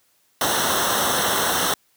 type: noise with comb filter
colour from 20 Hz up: pink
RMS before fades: -21 dBFS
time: 0.41-1.74 s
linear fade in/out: 2 ms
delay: 0.42 ms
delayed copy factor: -0.85
effects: white hiss -63 dBFS RMS until 1.96 s + high-pass 80 Hz 12 dB/octave